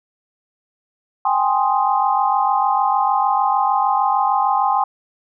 sine chord, Ab major seventh, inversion third, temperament equal, 784 / 830.6 / 1046.5 / 1244.5 Hz, G5 / Ab5 / C6 / Eb6, 0 / 0 / 0 / 0 cents, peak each -19 / -19 / -19 / -25 dBFS, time 1.25-4.84 s, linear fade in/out 5 ms, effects none

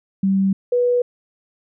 sine tone pair in turn, 193.6 / 489.1 Hz, G3 / B4, -21 / -17 cents, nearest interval octave + major third, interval 1604 cents, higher second, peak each -14 / -14 dBFS, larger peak neither, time 0.23-0.53 / 0.72-1.02 s, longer neither, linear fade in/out 5 ms, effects none

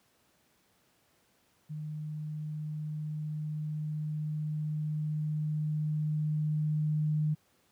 sine tone with level ramp, 152.6 Hz, D#3, 33 cents flat, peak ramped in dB -35 to -25 dBFS, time 1.69-7.35 s, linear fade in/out 20 ms, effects pink hiss -69 dBFS RMS until 7.71 s + high-pass 100 Hz 12 dB/octave

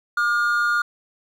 triangle tone pair together, 1200 / 1427 Hz, D6 / F6, +37 / +37 cents, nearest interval minor third, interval 300 cents, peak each -22 / -17 dBFS, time 0.17-0.82 s, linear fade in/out 5 ms, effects none

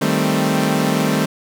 sawtooth chord, A half-diminished seventh, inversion second, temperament equal, 155.56 / 196 / 220 / 261.6 Hz, Eb3 / G3 / A3 / C4, 0 / 0 / 0 / 0 cents, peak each -17 dBFS, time 0.01-1.26 s, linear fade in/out 10 ms, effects none

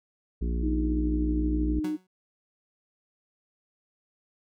harmonic tone, 58.9 Hz, A#1, 19 cents sharp, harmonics 1 / 3 / 4 / 5 / 6 / 7, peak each -26 / -36 / -38 / -40 / -42 / -43 dBFS, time 0.41-1.8 s, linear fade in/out 10 ms
sine tone with pitch glide, 311.1 to 307 Hz, D#4 to D#4, 0 to -23 cents, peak -27 dBFS, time 0.62-1.97 s, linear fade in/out 20 ms, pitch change -23 cents, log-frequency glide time 0.84-1.04 s
30% pulse tone with exponential decay, 185 Hz, F#3, in tune, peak -29 dBFS, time 1.84-2.07 s, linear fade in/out 5 ms, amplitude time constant 50 ms
effects none

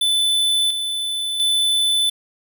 square tone with tremolo, 3507 Hz, A7, 6 cents flat, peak -16 dBFS, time 0.01-2.1 s, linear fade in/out 5 ms, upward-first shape square, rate 0.72 Hz, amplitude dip 50%, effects none

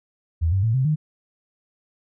sine tone with pitch steps, 82.2 / 96.07 / 112.29 / 131.24 / 153.39 Hz, E2 / G2 / A2 / C3 / D#3, -4 / -34 / +36 / +6 / -24 cents, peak -17 dBFS, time 0.41-0.96 s, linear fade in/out 20 ms, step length 110 ms, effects none

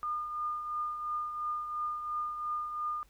sine tone with tremolo, 1214 Hz, D#6, 43 cents flat, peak -30 dBFS, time 0.03-3.03 s, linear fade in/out 0 ms, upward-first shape triangle, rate 2.9 Hz, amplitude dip 55%, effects added 50 Hz sine -62 dBFS peak until 3.09 s + pink hiss -67 dBFS RMS until 3.09 s

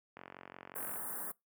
click train, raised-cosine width 0.5 ms, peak -32 dBFS, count 37, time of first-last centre 0.17-0.959 s, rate 45.6 Hz
white band-stop noise, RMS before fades -41 dBFS, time 0.75-1.32 s, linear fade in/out 10 ms, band 1700 to 9000 Hz, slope 48 dB/octave
effects noise-tail reverb RT60 0.2 s tail -24 dB re dry + high-pass 150 Hz 12 dB/octave

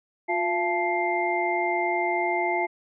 sine tone cluster, 354.6 / 683 / 870 / 2101 Hz, F4 / F5 / A5 / C7, +26 / -39 / -20 / +7 cents, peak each -28 dBFS, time 0.28-2.67 s, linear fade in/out 20 ms, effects none

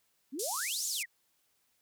sine exponential two-way sweep, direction up then down, 240 to 7540 to 1772 Hz, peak -36 dBFS, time 0.32-1.06 s, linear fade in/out 20 ms, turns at 0.86 s
white band-pass noise, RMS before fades -37 dBFS, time 0.39-1.03 s, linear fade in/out 5 ms, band 4800 to 11000 Hz, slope 24 dB/octave
effects white hiss -74 dBFS RMS until 1.81 s

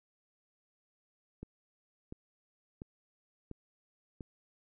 click train, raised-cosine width 3 ms, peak -30 dBFS, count 5, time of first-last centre 1.43-4.208 s, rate 1.44 Hz, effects none

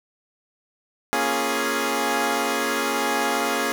10% pulse chord, Bb minor seventh, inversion none, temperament equal, 233.1 / 277.2 / 349.2 / 415.3 Hz, Bb3 / Db4 / F4 / Ab4, 0 / 0 / 0 / 0 cents, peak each -20 / -18 / -22 / -17 dBFS, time 1.13-3.72 s, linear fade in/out 0 ms, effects none

